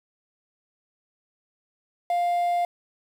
triangle tone with quantisation, 700 Hz, F5, 4 cents sharp, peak -19 dBFS, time 2.1-2.65 s, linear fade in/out 2 ms, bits 8, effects none

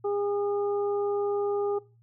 harmonic tone, 406.8 Hz, G#4, 36 cents flat, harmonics 1 / 2 / 3, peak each -26 / -35 / -40 dBFS, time 0.04-1.79 s, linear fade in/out 10 ms, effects noise-tail reverb RT60 0.3 s tail -21 dB re dry + added 116 Hz sine -57 dBFS peak until 2.02 s

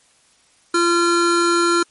square tone pair together, 343.7 / 1374.8 Hz, F4 / F6, -28 / -28 cents, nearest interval 2 octaves, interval 2400 cents, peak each -17 / -18 dBFS, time 0.74-1.83 s, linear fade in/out 5 ms, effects white hiss -56 dBFS RMS until 1.9 s + MP3 48 kbps

